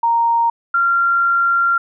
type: tone pair in turn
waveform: sine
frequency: 930 / 1380.8 Hz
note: A#5 / F6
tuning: -4 / -20 cents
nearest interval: perfect fifth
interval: 684 cents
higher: second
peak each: -12 dBFS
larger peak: neither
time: 0.03-0.5 / 0.74-1.78 s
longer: second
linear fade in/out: 5 ms
effects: none